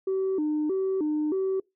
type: tone with vibrato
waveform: sine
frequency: 340.4 Hz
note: F4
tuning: 44 cents flat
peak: -22 dBFS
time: 0.07-1.6 s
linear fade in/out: 5 ms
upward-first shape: square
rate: 1.6 Hz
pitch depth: 200 cents each way
effects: noise-tail reverb RT60 0.2 s tail -25 dB re dry + tanh soft clip ceiling -21 dBFS

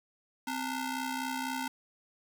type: ring-modulated tone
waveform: sawtooth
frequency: 584 Hz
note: D5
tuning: 10 cents flat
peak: -26 dBFS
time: 0.47-1.68 s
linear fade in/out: 5 ms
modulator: 324 Hz
effects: none

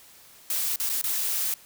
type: noise with dropouts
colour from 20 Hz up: blue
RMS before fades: -27 dBFS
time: 0.5-1.54 s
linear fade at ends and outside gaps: 2 ms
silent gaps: 0.76-0.799 / 0.893-0.897 / 1.015-1.039 s
effects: white hiss -52 dBFS RMS until 1.65 s

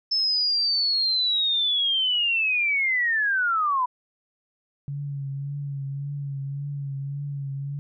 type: linear sweep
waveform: sine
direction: down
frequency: 5274 to 973 Hz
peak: -20 dBFS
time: 0.11-3.86 s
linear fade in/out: 10 ms
type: tone with vibrato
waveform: sine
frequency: 140.3 Hz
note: C#3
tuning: 21 cents sharp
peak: -28 dBFS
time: 4.88-7.79 s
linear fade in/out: 0 ms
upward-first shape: triangle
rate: 1.8 Hz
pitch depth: 43 cents each way
effects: none

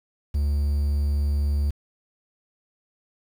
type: tone with quantisation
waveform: triangle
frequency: 72 Hz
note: D2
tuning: 34 cents flat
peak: -18 dBFS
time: 0.34-1.71 s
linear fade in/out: 10 ms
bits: 8
effects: none

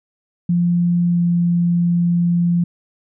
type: tone with pitch glide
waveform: sine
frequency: 173.9 to 172.9 Hz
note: F3 to F3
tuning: -7 to -17 cents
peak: -13 dBFS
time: 0.49-2.64 s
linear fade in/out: 5 ms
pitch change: -10 cents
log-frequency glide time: 1.09-1.2 s
effects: none

